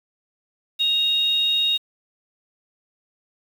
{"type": "tone pair together", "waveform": "sine", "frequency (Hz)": [2806, 3746], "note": ["F7", "A#7"], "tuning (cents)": [8, 8], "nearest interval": "perfect fourth", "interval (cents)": 500, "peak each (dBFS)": [-26, -18], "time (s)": [0.79, 1.78], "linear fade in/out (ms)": 20, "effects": ["7-bit"]}